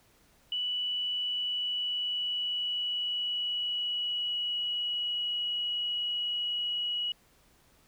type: tone with pitch glide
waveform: sine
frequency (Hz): 2960 to 2916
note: F#7 to F#7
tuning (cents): 0 to -26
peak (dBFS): -29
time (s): 0.52-7.12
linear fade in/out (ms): 2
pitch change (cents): -26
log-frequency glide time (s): 1.11-5.34
effects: pink hiss -64 dBFS RMS until 7.87 s